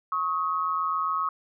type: tone pair together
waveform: sine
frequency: 1100 / 1267.3 Hz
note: C#6 / D#6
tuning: -14 / +31 cents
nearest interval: major second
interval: 245 cents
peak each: -27 dBFS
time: 0.12-1.29 s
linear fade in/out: 2 ms
effects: none